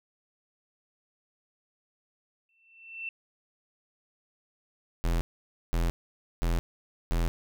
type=tone with exponential growth; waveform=sine; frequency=2683 Hz; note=E7; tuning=30 cents sharp; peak=-31 dBFS; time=2.49-3.09 s; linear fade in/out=2 ms; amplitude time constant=130 ms
type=tone bursts; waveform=square; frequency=42.2 Hz; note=E1; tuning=41 cents sharp; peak=-25 dBFS; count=4; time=5.04-7.28 s; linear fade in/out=0 ms; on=170 ms; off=520 ms
effects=none